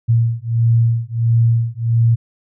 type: beating tone pair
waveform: sine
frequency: 115.1 / 116.6 Hz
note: A#2 / A#2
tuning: -22 / +1 cents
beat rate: 1.5 Hz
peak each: -15 dBFS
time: 0.08-2.16 s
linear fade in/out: 20 ms
effects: none